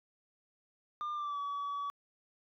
sine tone with pitch glide, 1200 to 1139.2 Hz, D6 to C#6, +37 to +47 cents, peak -32 dBFS, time 1.01-1.9 s, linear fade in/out 0 ms, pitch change -90 cents, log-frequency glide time 1.14-1.39 s, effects tanh soft clip ceiling -34 dBFS

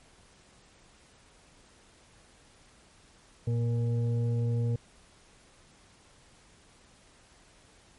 sine tone with frequency modulation, 116.54 Hz, A#2, in tune, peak -25 dBFS, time 3.47-4.76 s, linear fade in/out 5 ms, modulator 355 Hz, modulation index 0.45, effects pink hiss -59 dBFS RMS until 7.98 s + MP3 48 kbps

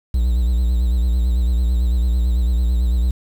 triangle tone with vibrato, 60.2 Hz, B1, 44 cents flat, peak -12 dBFS, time 0.14-3.11 s, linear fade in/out 5 ms, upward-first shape sine, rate 9 Hz, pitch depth 92 cents each way, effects 7-bit

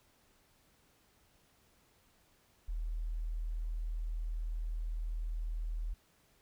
sine tone, 40 Hz, D#1, 49 cents sharp, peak -34 dBFS, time 2.68-5.94 s, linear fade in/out 10 ms, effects pink hiss -69 dBFS RMS until 6.41 s

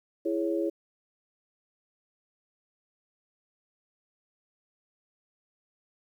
sine chord, C# minor, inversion first, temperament just, 332.6 / 415.8 / 554.4 Hz, E4 / G#4 / C#5, +16 / +2 / 0 cents, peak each -28 / -32 / -32 dBFS, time 0.25-0.7 s, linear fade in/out 10 ms, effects 10-bit

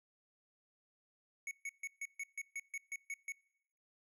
square tone bursts, 2217 Hz, C#7, in tune, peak -40 dBFS, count 11, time 1.47-3.321 s, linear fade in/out 2 ms, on 41 ms, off 140 ms, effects noise-tail reverb RT60 0.8 s tail -25 dB re dry + low-pass 12000 Hz 12 dB/octave

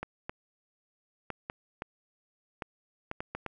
clicks, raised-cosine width 0.5 ms, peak -20 dBFS, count 10, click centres 0.03 / 0.295 / 1.303 / 1.499 / 1.821 / 2.622 / 3.114 / 3.205 / 3.35 / 3.463 s, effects none

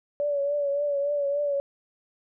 sine tone with vibrato, 572 Hz, D5, 46 cents flat, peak -23 dBFS, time 0.2-1.6 s, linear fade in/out 0 ms, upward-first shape triangle, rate 3.5 Hz, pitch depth 49 cents each way, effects none

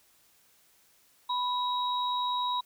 sine tone pair together, 990 / 3825 Hz, B5 / A#7, +4 / +44 cents, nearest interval octave + major seventh, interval 2340 cents, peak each -28 / -34 dBFS, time 1.29-2.61 s, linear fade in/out 10 ms, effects white hiss -64 dBFS RMS until 2.65 s

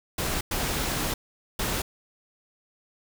pink noise bursts at uneven times, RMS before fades -28 dBFS, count 3, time 0.18-0.41 / 0.51-1.14 / 1.59-1.82 s, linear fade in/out 5 ms, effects none

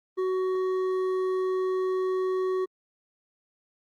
sine tone with hard clipping, 373.3 Hz, F#4, 15 cents sharp, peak -26 dBFS, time 0.17-2.66 s, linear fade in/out 20 ms, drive 7 dB, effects Opus 24 kbps

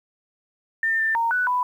sine tone with pitch steps, 1803 / 1785 / 923 / 1485 / 993 Hz, A6 / A6 / A#5 / F#6 / B5, +42 / +24 / -17 / +6 / +9 cents, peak -19 dBFS, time 0.83-1.63 s, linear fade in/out 2 ms, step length 160 ms, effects 9-bit

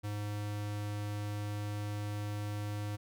square tone, 103.83 Hz, G#2, in tune, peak -36 dBFS, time 0.03-2.97 s, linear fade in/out 20 ms, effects none

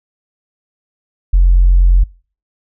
sine tone, 44.38 Hz, F1, 29 cents sharp, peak -4 dBFS, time 1.33-2.04 s, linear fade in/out 10 ms, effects noise-tail reverb RT60 0.4 s tail -24 dB re dry + tanh soft clip ceiling -1 dBFS

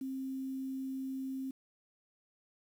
sine tone with quantisation, 265.2 Hz, C4, 23 cents sharp, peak -36 dBFS, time 0.01-1.51 s, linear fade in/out 5 ms, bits 10, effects none

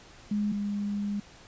sine tone pair in turn, 207.7 / 204.1 Hz, G#3 / G#3, 0 / -30 cents, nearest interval unison, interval 30 cents, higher first, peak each -25 / -28 dBFS, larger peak first, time 0.31-0.52 / 0.52-1.2 s, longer second, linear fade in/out 5 ms, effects pink hiss -52 dBFS RMS until 1.47 s + resampled to 16000 Hz

